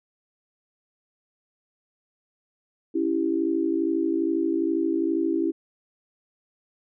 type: chord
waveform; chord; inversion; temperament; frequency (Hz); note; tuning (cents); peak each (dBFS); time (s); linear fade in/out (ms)
sine; C# diminished; none; equal; 277.2 / 329.6 / 392; C#4 / E4 / G4; 0 / 0 / 0; -28 / -23 / -29; 2.94-5.52; 20
effects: none